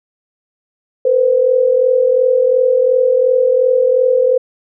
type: tone pair together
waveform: sine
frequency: 470.2 / 513 Hz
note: A#4 / C5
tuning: +15 / -34 cents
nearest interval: major second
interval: 151 cents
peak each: -15 / -10 dBFS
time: 1.05-4.38 s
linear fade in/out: 5 ms
effects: none